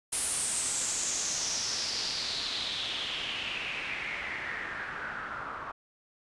white noise with low-pass filter sweep, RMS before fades -34 dBFS, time 0.12-5.72 s, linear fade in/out 10 ms, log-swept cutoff 10000 to 1200 Hz, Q 4.5, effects resampled to 24000 Hz

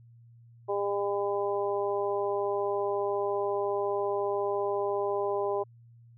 harmonic tone, 201.6 Hz, G3, 49 cents sharp, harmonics 2 / 3 / 4 / 5, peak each -29 / -33 / -35 / -36 dBFS, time 0.68-5.64 s, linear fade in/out 20 ms, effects added 117 Hz sine -52 dBFS peak until 6.17 s

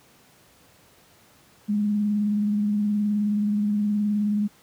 sine tone with vibrato, 207.7 Hz, G#3, in tune, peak -20 dBFS, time 1.68-4.48 s, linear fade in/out 20 ms, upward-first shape triangle, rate 19 Hz, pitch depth 37 cents each way, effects pink hiss -56 dBFS RMS until 4.62 s + high-pass 80 Hz 12 dB/octave

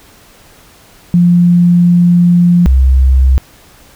sine tone pair in turn, 174.8 / 65.48 Hz, F3 / C2, +2 / +2 cents, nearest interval octave + perfect fourth, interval 1700 cents, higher first, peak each -4 dBFS, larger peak neither, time 1.14-2.66 / 2.66-3.38 s, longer first, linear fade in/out 0 ms, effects pink hiss -42 dBFS RMS until 3.95 s

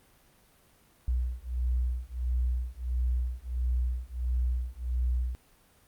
sine beating tone pair, 60.8 / 62.3 Hz, B1 / B1, -26 / +16 cents, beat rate 1.5 Hz, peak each -30 dBFS, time 1.08-5.35 s, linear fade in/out 0 ms, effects pink hiss -62 dBFS RMS until 5.87 s + Opus 32 kbps

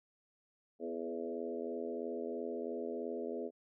harmonic tone with a mistuned harmonic, 83 Hz, E2, 12 cents sharp, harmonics 3 / 4 / 5 / 6 / 7 / 8, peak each -44 / -45 / -41 / -45 / -47 / -49 dBFS, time 0.79-3.51 s, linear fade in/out 50 ms, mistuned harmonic 5, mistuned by +20 cents, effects none

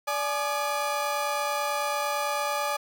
35% pulse tone cluster, 582 / 846 / 1213 Hz, D5 / G#5 / D#6, -16 / +32 / -44 cents, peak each -29 dBFS, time 0.07-2.77 s, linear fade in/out 10 ms, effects none

